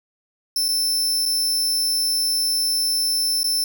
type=tone with dropouts; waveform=sawtooth; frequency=5320 Hz; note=E8; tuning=15 cents sharp; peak=-16 dBFS; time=0.56-3.64 s; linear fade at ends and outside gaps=2 ms; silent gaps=0.683-0.687 / 1.255-1.259 / 3.432-3.442 s; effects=none